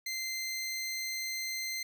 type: tone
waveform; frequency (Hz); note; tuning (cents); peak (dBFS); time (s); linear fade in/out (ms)
20% pulse; 2078; C7; -12; -29; 0.06-1.83; 5
effects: none